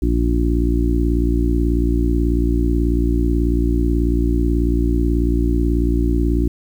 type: harmonic tone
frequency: 58.27 Hz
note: A#1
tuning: in tune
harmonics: 1 / 2 / 3 / 4 / 5 / 6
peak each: -16 / -26 / -27 / -27 / -21 / -24 dBFS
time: 0.02-6.48 s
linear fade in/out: 5 ms
effects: 8-bit